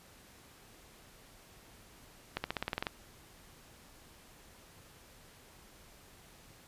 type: accelerating click train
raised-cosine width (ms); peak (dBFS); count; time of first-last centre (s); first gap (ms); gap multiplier
0.3; -17; 10; 2.37-2.868; 70; 0.94
effects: pink hiss -58 dBFS RMS until 6.67 s + resampled to 32000 Hz